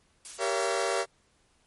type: noise with tremolo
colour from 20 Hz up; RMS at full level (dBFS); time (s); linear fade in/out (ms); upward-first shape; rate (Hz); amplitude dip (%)
blue; -39; 0.25-1; 0; sine; 5.9; 30
type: chord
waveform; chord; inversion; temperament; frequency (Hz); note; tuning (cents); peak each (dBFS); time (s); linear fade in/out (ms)
sawtooth; G diminished seventh; none; just; 392 / 470.4 / 564.5 / 677.4; G4 / Bb4 / Db5 / Fb5; 0 / +16 / +31 / +47; -28; 0.38-1.06; 50
effects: pink hiss -67 dBFS RMS until 1.66 s + MP3 48 kbps